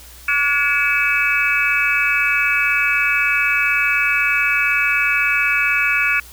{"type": "tone cluster", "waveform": "sine", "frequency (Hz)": [1147, 1441, 1699, 2278, 2594], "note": ["D6", "F#6", "G#6", "C#7", "E7"], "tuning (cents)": [-41, -46, 39, 47, -28], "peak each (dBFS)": [-27, -20, -24, -19, -19], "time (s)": [0.28, 6.2], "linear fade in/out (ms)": 5, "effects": ["added 60 Hz sine -42 dBFS peak until 6.32 s", "white hiss -42 dBFS RMS until 6.32 s"]}